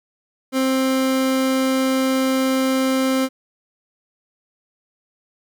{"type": "tone", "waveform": "30% pulse", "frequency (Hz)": 263.2, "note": "C4", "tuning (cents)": 10, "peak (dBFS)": -14, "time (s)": [0.52, 3.29], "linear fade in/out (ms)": 50, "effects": []}